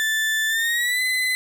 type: tone with pitch glide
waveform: 35% pulse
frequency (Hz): 1760 to 2022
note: A6 to B6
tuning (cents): 0 to +40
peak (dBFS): -18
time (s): 0-1.35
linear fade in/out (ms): 0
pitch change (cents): +240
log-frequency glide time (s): 0.48-1.02
effects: none